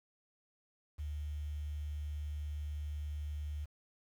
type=tone with quantisation; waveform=sine; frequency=74.3 Hz; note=D2; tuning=21 cents sharp; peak=-37 dBFS; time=0.98-3.66 s; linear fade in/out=20 ms; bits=10; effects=none